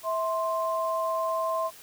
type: tone pair together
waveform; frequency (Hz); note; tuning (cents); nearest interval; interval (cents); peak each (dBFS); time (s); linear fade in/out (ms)
sine; 652 / 1048.4; E5 / C6; -19 / +3; minor sixth; 822; -28; 0.03-1.71; 50
effects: white hiss -49 dBFS RMS until 1.82 s